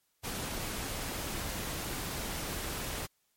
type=noise; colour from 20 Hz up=pink; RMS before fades=-37 dBFS; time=0.23-3.07 s; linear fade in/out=20 ms; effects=white hiss -75 dBFS RMS until 3.36 s + MP3 64 kbps